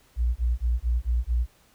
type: tone bursts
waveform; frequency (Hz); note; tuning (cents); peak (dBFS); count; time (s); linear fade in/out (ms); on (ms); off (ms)
sine; 59.5; A#1; +36; -20; 6; 0.16-1.465; 50; 200; 21
effects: pink hiss -60 dBFS RMS until 1.74 s